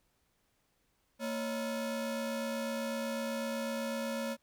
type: ring-modulated tone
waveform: 40% pulse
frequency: 392 Hz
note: G4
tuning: in tune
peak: -30 dBFS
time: 1.19-4.37 s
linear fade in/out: 50 ms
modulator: 162 Hz
effects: pink hiss -75 dBFS RMS until 4.42 s